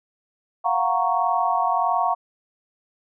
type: chord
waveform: sine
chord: Gb major seventh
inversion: third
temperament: equal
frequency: 698.5 / 740 / 932.3 / 1108.7 Hz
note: F5 / Gb5 / Bb5 / Db6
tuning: 0 / 0 / 0 / 0 cents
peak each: -24 dBFS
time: 0.64-2.15 s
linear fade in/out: 20 ms
effects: none